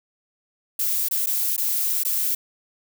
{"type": "noise with dropouts", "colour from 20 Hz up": "violet", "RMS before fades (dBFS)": -23, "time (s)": [0.79, 2.35], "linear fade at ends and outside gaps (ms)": 5, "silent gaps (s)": [[1.086, 1.11], [1.261, 1.269], [1.565, 1.578], [2.035, 2.049]], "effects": []}